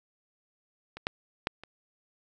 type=clicks; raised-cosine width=0.3 ms; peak=-25 / -12 / -11 / -28 dBFS; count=4; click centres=0.97 / 1.069 / 1.471 / 1.636 s; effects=none